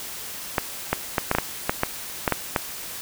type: clicks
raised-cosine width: 0.5 ms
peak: -4 dBFS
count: 11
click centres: 0.582 / 0.93 / 1.182 / 1.314 / 1.35 / 1.385 / 1.695 / 1.834 / 2.278 / 2.323 / 2.562 s
effects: white hiss -35 dBFS RMS until 3.01 s

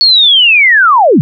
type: linear sweep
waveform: sine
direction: down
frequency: 4435 to 113.8 Hz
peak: -3 dBFS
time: 0.01-1.21 s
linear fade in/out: 0 ms
effects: none

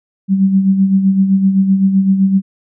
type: tone with tremolo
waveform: sine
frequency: 193 Hz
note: G3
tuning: 27 cents flat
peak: -6 dBFS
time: 0.28-2.42 s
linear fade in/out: 50 ms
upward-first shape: sine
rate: 7.8 Hz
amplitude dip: 55%
effects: none

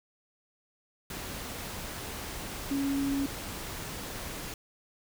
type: tone in noise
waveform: sine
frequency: 277.2 Hz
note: C#4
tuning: in tune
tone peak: -27 dBFS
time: 2.71-3.26 s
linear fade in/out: 2 ms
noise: pink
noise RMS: -39 dBFS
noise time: 1.1-4.54 s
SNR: +9 dB
effects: none

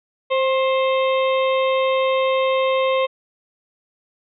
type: harmonic tone with a mistuned harmonic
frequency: 526 Hz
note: C5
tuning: 9 cents sharp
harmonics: 1 / 2 / 4 / 5 / 6 / 7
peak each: -17 / -23 / -29 / -31 / -33 / -34 dBFS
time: 0.3-3.07 s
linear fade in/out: 20 ms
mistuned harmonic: 2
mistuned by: +22 cents
effects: none

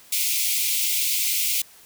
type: high-pass noise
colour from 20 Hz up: white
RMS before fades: -23 dBFS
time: 0.12-1.62 s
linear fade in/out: 5 ms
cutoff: 2100 Hz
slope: 96 dB/octave
effects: white hiss -50 dBFS RMS until 1.85 s

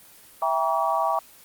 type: chord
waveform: sine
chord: E diminished seventh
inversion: none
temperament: just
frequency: 659.3 / 791.1 / 949.3 / 1139.2 Hz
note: E5 / G5 / Bb5 / Db6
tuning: 0 / +16 / +31 / +47 cents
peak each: -26 dBFS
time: 0.42-1.19 s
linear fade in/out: 2 ms
effects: white hiss -50 dBFS RMS until 1.44 s + Opus 24 kbps

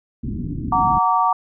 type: low-pass noise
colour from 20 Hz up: white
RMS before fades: -26 dBFS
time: 0.23-0.99 s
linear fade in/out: 10 ms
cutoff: 290 Hz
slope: 48 dB/octave
type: chord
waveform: sine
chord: Gb augmented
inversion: none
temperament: just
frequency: 740 / 925 / 1156.2 Hz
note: Gb5 / Bb5 / D6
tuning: 0 / -14 / -27 cents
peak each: -20 / -18 / -18 dBFS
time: 0.72-1.33 s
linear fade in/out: 5 ms
effects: none

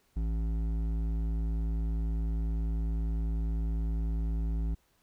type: tone with hard clipping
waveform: triangle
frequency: 55 Hz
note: A1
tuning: in tune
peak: -30 dBFS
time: 0.16-4.75 s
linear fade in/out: 10 ms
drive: 14 dB
effects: pink hiss -70 dBFS RMS until 5.02 s

